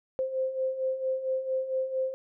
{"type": "beating tone pair", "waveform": "sine", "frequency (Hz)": [520, 524.4], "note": ["C5", "C5"], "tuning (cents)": [-11, 4], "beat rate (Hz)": 4.4, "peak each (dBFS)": [-34, -28], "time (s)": [0.19, 2.14], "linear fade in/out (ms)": 0, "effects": []}